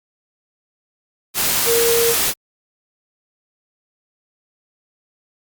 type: tone in noise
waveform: sine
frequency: 466.2 Hz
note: A#4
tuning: in tune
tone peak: -15 dBFS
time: 1.65-2.15 s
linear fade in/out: 50 ms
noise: white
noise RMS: -18 dBFS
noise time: 1.34-2.34 s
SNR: 0 dB
effects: Opus 48 kbps